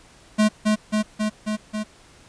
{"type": "tone with echo", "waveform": "square", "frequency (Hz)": 213.7, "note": "G#3", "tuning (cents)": 50, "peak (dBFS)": -15, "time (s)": [0.38, 0.49], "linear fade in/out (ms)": 20, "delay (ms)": 270, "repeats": 5, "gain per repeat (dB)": -2, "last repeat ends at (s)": 1.84, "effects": ["pink hiss -51 dBFS RMS until 2.28 s", "resampled to 22050 Hz"]}